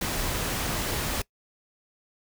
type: noise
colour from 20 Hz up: pink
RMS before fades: -29 dBFS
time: 0.01-1.22 s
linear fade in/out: 5 ms
effects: noise-tail reverb RT60 0.1 s tail -22 dB re dry